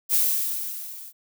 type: noise with level ramp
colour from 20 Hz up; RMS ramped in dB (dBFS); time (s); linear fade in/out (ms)
violet; -18 to -42; 0.09-1.13; 50
effects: none